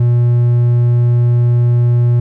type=tone; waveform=triangle; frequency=120.3 Hz; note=B2; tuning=45 cents flat; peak=-6 dBFS; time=0-2.2 s; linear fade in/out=5 ms; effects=none